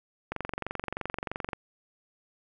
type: click train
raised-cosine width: 0.5 ms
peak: -17 dBFS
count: 29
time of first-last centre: 0.32-1.532 s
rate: 23.1 Hz
effects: none